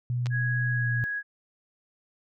sine tone with pitch glide, 122.5 to 119.36 Hz, B2 to A#2, -14 to +41 cents, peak -25 dBFS, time 0.1-1.04 s, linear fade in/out 0 ms, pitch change -45 cents, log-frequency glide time 0.72-0.87 s
clicks, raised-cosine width 0.2 ms, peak -20 dBFS, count 2, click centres 0.259 / 0.268 s
sine tone, 1661.2 Hz, G#6, in tune, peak -28 dBFS, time 0.3-1.23 s, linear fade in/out 50 ms
effects none

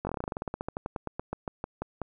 slowing click train, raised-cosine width 1 ms, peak -18 dBFS, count 26, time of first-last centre 0.05-2.017 s, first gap 20 ms, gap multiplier 1.1, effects none

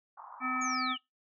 pink band-pass noise, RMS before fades -49 dBFS, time 0.17-0.74 s, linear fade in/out 5 ms, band 800 to 1200 Hz, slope 48 dB/octave
harmonic tone, 255.9 Hz, C4, 38 cents flat, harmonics 1 / 3 / 5 / 7 / 9, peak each -37 / -42 / -32 / -42 / -37 dBFS, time 0.4-0.97 s, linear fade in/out 50 ms
sine linear sweep, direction down, 6800 to 2794 Hz, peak -37 dBFS, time 0.61-0.98 s, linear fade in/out 10 ms
effects noise-tail reverb RT60 0.2 s tail -24 dB re dry

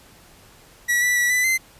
45% pulse tone with pitch steps, 1934 / 1967 / 1945 / 1993 / 2070 Hz, B6 / B6 / B6 / B6 / C7, -37 / -7 / -27 / +15 / -19 cents, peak -17 dBFS, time 0.88-1.58 s, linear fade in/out 20 ms, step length 140 ms, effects pink hiss -50 dBFS RMS until 1.79 s + resampled to 32000 Hz

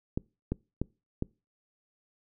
clicks, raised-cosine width 3 ms, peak -16 dBFS, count 4, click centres 0.175 / 0.52 / 0.816 / 1.224 s, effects noise-tail reverb RT60 0.3 s tail -25 dB re dry

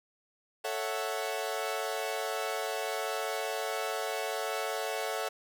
sawtooth chord, F# minor seventh, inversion first, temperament equal, 440 / 554.4 / 659.3 / 740 Hz, A4 / C#5 / E5 / F#5, 0 / 0 / 0 / 0 cents, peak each -33 / -34 / -34 / -34 dBFS, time 0.64-5.29 s, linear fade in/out 10 ms, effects none

